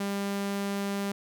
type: tone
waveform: sawtooth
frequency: 199.5 Hz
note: G3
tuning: 31 cents sharp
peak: -25 dBFS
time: 0-1.12 s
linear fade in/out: 5 ms
effects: none